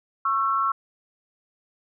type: tone pair together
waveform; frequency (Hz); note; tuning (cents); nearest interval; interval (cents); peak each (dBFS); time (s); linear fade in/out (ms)
sine; 1100 / 1338.2; C#6 / E6; -14 / +26; minor third; 340; -23; 0.25-0.72; 5
effects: none